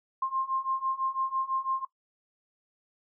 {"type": "beating tone pair", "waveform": "sine", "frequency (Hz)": [1056, 1062], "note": ["C6", "C6"], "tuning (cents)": [16, 25], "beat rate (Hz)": 6, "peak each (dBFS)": [-32, -30], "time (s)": [0.22, 1.85], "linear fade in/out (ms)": 5, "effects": ["noise-tail reverb RT60 0.1 s tail -18 dB re dry"]}